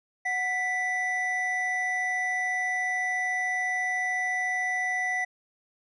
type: tone pair together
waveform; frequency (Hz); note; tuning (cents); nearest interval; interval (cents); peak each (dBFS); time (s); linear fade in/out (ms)
triangle; 738.4 / 1975.5; F#5 / B6; -4 / 0; octave + perfect fourth; 1704; -30 / -25; 0.25-5.25; 10
effects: resampled to 24000 Hz